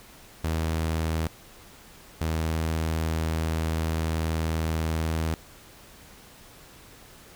sawtooth tone bursts at uneven times, 80.4 Hz, E2, 43 cents flat, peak -21 dBFS, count 2, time 0.44-1.27 / 2.21-5.34 s, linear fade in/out 0 ms, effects pink hiss -50 dBFS RMS until 7.35 s

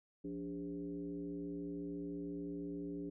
sine tone with frequency modulation, 289.2 Hz, D4, 27 cents flat, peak -40 dBFS, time 0.24-3.1 s, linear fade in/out 10 ms, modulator 114 Hz, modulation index 1, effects none

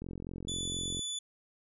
click train, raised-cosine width 3 ms, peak -28 dBFS, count 44, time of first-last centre 0.02-0.993 s, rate 44.2 Hz
25% pulse tone, 3474 Hz, A7, 23 cents flat, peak -31 dBFS, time 0.48-1.19 s, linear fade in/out 5 ms
effects resampled to 32000 Hz

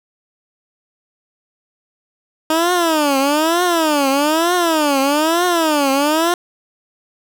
15% pulse tone with vibrato, 311.1 Hz, D#4, in tune, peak -7 dBFS, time 2.5-6.34 s, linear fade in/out 2 ms, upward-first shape triangle, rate 1.1 Hz, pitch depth 270 cents each way, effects none

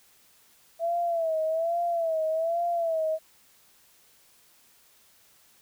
sine tone with vibrato, 661 Hz, E5, 5 cents sharp, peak -24 dBFS, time 0.79-3.19 s, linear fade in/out 50 ms, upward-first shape sine, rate 1.2 Hz, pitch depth 80 cents each way, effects white hiss -60 dBFS RMS until 5.61 s

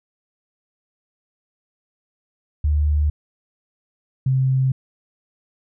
sine tone pair in turn, 74.5 / 131.67 Hz, D2 / C3, +25 / +11 cents, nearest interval minor seventh, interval 986 cents, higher second, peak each -15 dBFS, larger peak neither, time 2.64-3.1 / 4.26-4.72 s, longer neither, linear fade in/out 5 ms, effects none

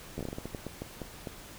slowing click train, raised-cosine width 2 ms, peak -23 dBFS, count 14, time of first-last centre 0.18-1.272 s, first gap 12 ms, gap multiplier 1.29, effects pink hiss -48 dBFS RMS until 1.58 s

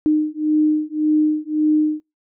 sine beating tone pair, 305.1 / 306.9 Hz, D#4 / D#4, -34 / -24 cents, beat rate 1.8 Hz, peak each -18 dBFS, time 0.06-2 s, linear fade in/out 0 ms, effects noise-tail reverb RT60 0.2 s tail -25 dB re dry

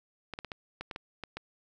clicks, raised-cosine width 0.3 ms, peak -22 dBFS, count 9, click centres 0.337 / 0.389 / 0.447 / 0.518 / 0.81 / 0.912 / 0.961 / 1.237 / 1.37 s, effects none

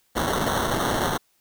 white noise with sample-and-hold, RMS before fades -24 dBFS, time 0.15-1.18 s, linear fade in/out 20 ms, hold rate 2450 Hz, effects white hiss -66 dBFS RMS until 1.4 s

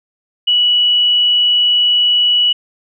sine tone, 2940 Hz, F#7, 12 cents flat, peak -9 dBFS, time 0.47-2.53 s, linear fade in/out 10 ms, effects none

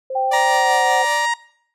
sine tone with vibrato, 523.3 Hz, C5, in tune, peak -23 dBFS, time 0.1-1.05 s, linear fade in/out 5 ms, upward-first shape sine, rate 6.2 Hz, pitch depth 10 cents each way
sine tone with pitch glide, 784 to 749 Hz, G5 to F#5, 0 to +21 cents, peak -17 dBFS, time 0.15-1.03 s, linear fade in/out 10 ms, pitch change -79 cents, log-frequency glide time 0.48-0.77 s
sawtooth tone with tremolo, 587.3 Hz, D5, in tune, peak -18 dBFS, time 0.31-1.26 s, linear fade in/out 10 ms, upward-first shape triangle, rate 5.2 Hz, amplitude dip 50%
harmonic tone, 940 Hz, A#5, 14 cents sharp, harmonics 1 / 2 / 3 / 4 / 5 / 6 / 7 / 8 / 9 / 10, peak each -19 / -21 / -32 / -31 / -37 / -38 / -37 / -36 / -42 / -43 dBFS, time 0.33-1.34 s, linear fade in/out 5 ms
effects noise-tail reverb RT60 0.6 s tail -20 dB re dry + resampled to 32000 Hz

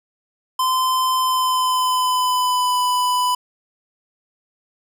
square tone with pitch glide, 1030 to 995.5 Hz, C6 to B5, -28 to +14 cents, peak -17 dBFS, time 0.59-3.35 s, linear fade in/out 5 ms, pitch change -58 cents, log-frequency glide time 1.18-2.78 s, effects none

